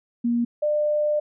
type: tone pair in turn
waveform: sine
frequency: 237 / 598.4 Hz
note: A#3 / D5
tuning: +29 / +32 cents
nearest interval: octave + major third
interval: 1603 cents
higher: second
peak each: -19 dBFS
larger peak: neither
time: 0.24-0.45 / 0.62-1.2 s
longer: second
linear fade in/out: 10 ms
effects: none